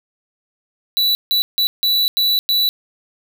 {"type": "tone bursts at uneven times", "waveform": "square", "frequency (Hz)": 3951, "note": "B7", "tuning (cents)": 0, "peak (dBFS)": -14, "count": 6, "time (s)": [[0.97, 1.15], [1.31, 1.42], [1.58, 1.67], [1.83, 2.08], [2.17, 2.39], [2.49, 2.69]], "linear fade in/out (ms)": 0, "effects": ["8-bit"]}